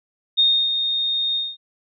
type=tone with ADSR envelope; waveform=sine; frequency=3687 Hz; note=A#7; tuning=20 cents flat; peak=-12 dBFS; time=0.37-1.57 s; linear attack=23 ms; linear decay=300 ms; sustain=-7 dB; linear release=210 ms; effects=none